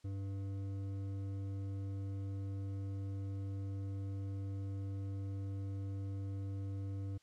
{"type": "tone with hard clipping", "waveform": "sine", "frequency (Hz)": 98, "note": "G2", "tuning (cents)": 0, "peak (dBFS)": -40, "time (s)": [0.04, 7.18], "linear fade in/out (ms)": 10, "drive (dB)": 9, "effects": ["white hiss -72 dBFS RMS until 7.22 s", "low-pass 7000 Hz 12 dB/octave"]}